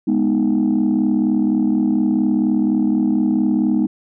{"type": "chord", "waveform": "sine", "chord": "G# minor", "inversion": "none", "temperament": "equal", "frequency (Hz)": [207.7, 246.9, 311.1], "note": ["G#3", "B3", "D#4"], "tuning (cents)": [0, 0, 0], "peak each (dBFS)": -17, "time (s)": [0.07, 3.87], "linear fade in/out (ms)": 10, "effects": ["tanh soft clip ceiling -9 dBFS"]}